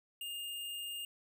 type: tone with sample-and-hold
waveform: sine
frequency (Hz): 2824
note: F7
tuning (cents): +19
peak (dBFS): -39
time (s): 0.21-1.05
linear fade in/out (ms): 2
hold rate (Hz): 11025
effects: none